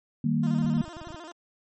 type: chord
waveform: sine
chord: Eb major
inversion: none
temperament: equal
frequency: 155.56 / 196 / 233.1 Hz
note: Eb3 / G3 / Bb3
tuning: 0 / 0 / 0 cents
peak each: -26 / -29 / -25 dBFS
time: 0.24-0.82 s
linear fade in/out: 5 ms
type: tone with vibrato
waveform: 15% pulse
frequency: 329 Hz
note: E4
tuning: 3 cents flat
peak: -34 dBFS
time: 0.43-1.32 s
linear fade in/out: 5 ms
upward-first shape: square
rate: 13 Hz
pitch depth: 100 cents each way
type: clicks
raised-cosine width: 5 ms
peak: -31 dBFS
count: 10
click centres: 0.649 / 0.769 / 0.807 / 0.841 / 0.88 / 0.968 / 1.016 / 1.072 / 1.105 / 1.145 s
effects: MP3 32 kbps